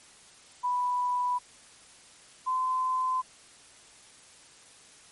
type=tone pair in turn; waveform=sine; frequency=987.8 / 1026.4 Hz; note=B5 / C6; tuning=0 / -34 cents; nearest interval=minor second; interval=66 cents; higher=second; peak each=-25 dBFS; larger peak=neither; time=0.63-1.39 / 2.46-3.22 s; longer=neither; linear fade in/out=20 ms; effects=white hiss -54 dBFS RMS until 5.11 s + MP3 48 kbps